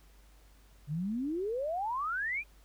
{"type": "exponential sweep", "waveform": "sine", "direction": "up", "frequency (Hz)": [138.59, 2500], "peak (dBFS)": -31, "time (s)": [0.87, 2.44], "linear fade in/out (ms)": 50, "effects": ["added 50 Hz sine -57 dBFS peak until 2.64 s", "pink hiss -65 dBFS RMS until 2.64 s"]}